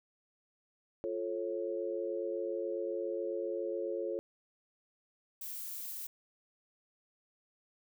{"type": "chord", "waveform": "sine", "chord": "F augmented", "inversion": "none", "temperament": "just", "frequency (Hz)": [349.2, 436.5, 545.7], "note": ["F4", "A4", "C#5"], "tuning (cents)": [0, -14, -27], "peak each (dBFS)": -38, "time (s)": [1.04, 4.19], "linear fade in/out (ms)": 0}
{"type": "noise", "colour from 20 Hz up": "violet", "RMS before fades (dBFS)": -42, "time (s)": [5.41, 6.07], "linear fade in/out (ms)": 5}
{"effects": []}